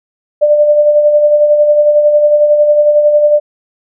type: tone with tremolo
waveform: sine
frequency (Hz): 594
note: D5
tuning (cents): +20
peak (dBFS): -3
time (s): 0.41-3.4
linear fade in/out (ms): 20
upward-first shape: sine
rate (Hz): 11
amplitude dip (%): 45
effects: none